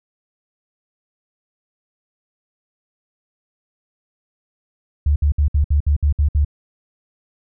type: tone bursts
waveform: sine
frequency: 73 Hz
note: D2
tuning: 10 cents flat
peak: -12 dBFS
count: 9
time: 5.06-6.448 s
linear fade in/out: 5 ms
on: 100 ms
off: 61 ms
effects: none